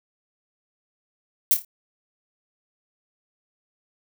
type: noise with echo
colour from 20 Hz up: violet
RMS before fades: -17 dBFS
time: 1.51-1.54 s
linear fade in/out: 0 ms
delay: 27 ms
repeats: 4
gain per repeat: -8 dB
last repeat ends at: 1.648 s
effects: none